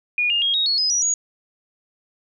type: tone with pitch steps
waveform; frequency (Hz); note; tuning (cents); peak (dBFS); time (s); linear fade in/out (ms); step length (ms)
sine; 2445 / 2825 / 3264 / 3771 / 4356 / 5033 / 5815 / 6719; D#7 / F7 / G#7 / A#7 / C#8 / D#8 / F#8 / G#8; -31 / +19 / -31 / +19 / -31 / +19 / -31 / +19; -17; 0.18-1.14; 2; 120
effects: none